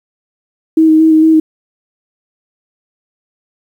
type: tone with vibrato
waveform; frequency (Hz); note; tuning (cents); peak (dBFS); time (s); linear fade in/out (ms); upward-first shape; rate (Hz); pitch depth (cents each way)
sine; 317; D#4; +32; -4; 0.77-1.4; 5; square; 4.4; 15
effects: 7-bit

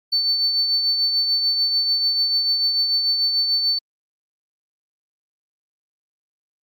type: tone with tremolo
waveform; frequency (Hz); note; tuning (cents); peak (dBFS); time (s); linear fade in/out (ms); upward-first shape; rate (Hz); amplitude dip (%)
sine; 4500; C#8; +25; -14; 0.12-3.79; 10; triangle; 6.8; 50
effects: tanh soft clip ceiling -11 dBFS + Opus 24 kbps

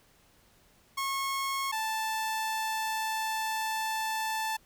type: tone pair in turn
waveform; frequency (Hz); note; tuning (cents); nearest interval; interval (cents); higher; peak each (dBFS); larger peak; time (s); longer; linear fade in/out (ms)
sawtooth; 1090 / 879.7; C#6 / A5; -29 / -1; major third; 372; first; -26; neither; 0.97-1.72 / 1.72-4.57; second; 10
effects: pink hiss -63 dBFS RMS until 4.65 s

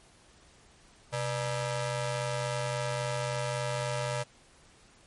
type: ring-modulated tone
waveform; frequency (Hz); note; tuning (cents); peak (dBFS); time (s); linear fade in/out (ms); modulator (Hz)
sawtooth; 362.3; F#4; -36; -23; 1.12-4.24; 20; 233
effects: pink hiss -59 dBFS RMS until 5.06 s + MP3 48 kbps

